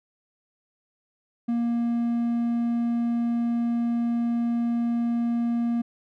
triangle tone, 235.3 Hz, A#3, 16 cents sharp, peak -20 dBFS, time 1.48-5.82 s, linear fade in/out 10 ms, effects none

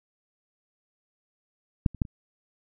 clicks, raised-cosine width 5 ms, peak -8 / -29 / -11 / -29 dBFS, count 4, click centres 1.862 / 1.947 / 2.018 / 2.052 s, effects none

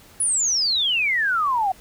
sine exponential sweep, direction down, 10300 to 735 Hz, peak -18 dBFS, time 0.2-1.72 s, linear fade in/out 5 ms, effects pink hiss -49 dBFS RMS until 1.8 s

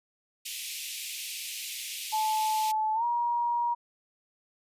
pink high-pass noise, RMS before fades -37 dBFS, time 0.45-2.72 s, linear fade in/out 10 ms, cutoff 2300 Hz, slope 48 dB/octave
sine tone with pitch glide, 867 to 950.9 Hz, A5 to A#5, -26 to +34 cents, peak -25 dBFS, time 2.12-3.75 s, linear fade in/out 20 ms, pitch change +160 cents, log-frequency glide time 2.94-3.04 s
effects resampled to 32000 Hz

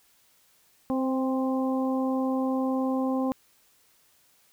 harmonic tone with a mistuned harmonic, 261.6 Hz, C4, in tune, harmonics 1 / 2 / 3 / 4, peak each -25 / -31 / -35 / -37 dBFS, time 0.9-3.32 s, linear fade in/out 0 ms, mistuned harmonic 3, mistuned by +18 cents, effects white hiss -63 dBFS RMS until 4.52 s

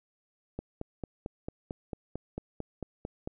click train, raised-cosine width 2 ms, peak -22 dBFS, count 13, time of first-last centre 0.59-3.275 s, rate 4.47 Hz, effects none

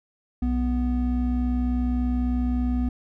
triangle tone pair together, 61.73 / 246.9 Hz, B1 / B3, 0 / 0 cents, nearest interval 2 octaves, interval 2400 cents, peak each -22 dBFS, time 0.42-2.89 s, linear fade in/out 5 ms, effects none

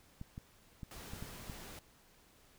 clicks, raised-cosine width 5 ms, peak -32 dBFS, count 6, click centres 0.214 / 0.379 / 0.832 / 1.135 / 1.225 / 1.498 s
pink noise, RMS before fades -50 dBFS, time 0.91-1.79 s, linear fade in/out 2 ms
effects pink hiss -65 dBFS RMS until 2.58 s

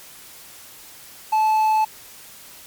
triangle tone, 869 Hz, A5, 22 cents flat, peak -13 dBFS, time 1.32-1.85 s, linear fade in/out 10 ms, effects white hiss -43 dBFS RMS until 2.66 s + MP3 96 kbps

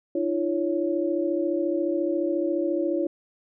sine tone cluster, 307.6 / 341.9 / 558 Hz, D#4 / F4 / C#5, -20 / -37 / +11 cents, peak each -28 / -25 / -28 dBFS, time 0.15-3.07 s, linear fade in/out 5 ms, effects none

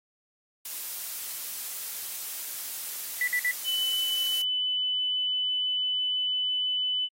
blue noise, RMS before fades -35 dBFS, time 0.65-4.42 s, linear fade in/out 5 ms
sine tone bursts, 1975.5 Hz, B6, in tune, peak -23 dBFS, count 3, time 3.21-3.512 s, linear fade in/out 2 ms, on 66 ms, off 52 ms
sine tone, 3002 Hz, F#7, 24 cents sharp, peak -25 dBFS, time 3.64-7.09 s, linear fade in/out 50 ms
effects AAC 48 kbps

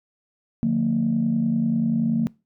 sine tone cluster, 148.7 / 178.7 / 229.1 Hz, D3 / F3 / A#3, +22 / +40 / -30 cents, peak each -27 / -25 / -19 dBFS, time 0.63-2.27 s, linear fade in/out 0 ms, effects noise-tail reverb RT60 0.3 s tail -25 dB re dry + tanh soft clip ceiling -12 dBFS

